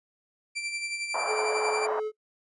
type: tone with tremolo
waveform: sawtooth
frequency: 2349 Hz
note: D7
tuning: in tune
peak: -26 dBFS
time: 0.55-1.87 s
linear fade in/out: 20 ms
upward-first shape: sine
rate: 11 Hz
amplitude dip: 50%
type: band-pass noise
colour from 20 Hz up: pink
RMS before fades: -31 dBFS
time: 1.14-2 s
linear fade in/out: 5 ms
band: 620 to 1200 Hz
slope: 24 dB/octave
type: tone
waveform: triangle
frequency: 430 Hz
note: A4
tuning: 40 cents flat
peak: -26 dBFS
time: 1.26-2.12 s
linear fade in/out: 50 ms
effects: noise-tail reverb RT60 0.1 s tail -23 dB re dry + resampled to 24000 Hz